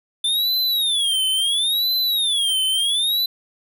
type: tone with vibrato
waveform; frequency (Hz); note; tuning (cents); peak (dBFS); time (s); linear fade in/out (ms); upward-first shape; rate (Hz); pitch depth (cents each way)
square; 3520; A7; 0; -18; 0.24-3.26; 5; sine; 0.73; 240
effects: none